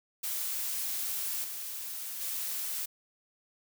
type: noise with level steps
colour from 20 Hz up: blue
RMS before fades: -34 / -39 / -35 dBFS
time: 0.23-2.86 s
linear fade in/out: 10 ms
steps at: 1.44 / 2.21 s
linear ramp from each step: 2 ms
effects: none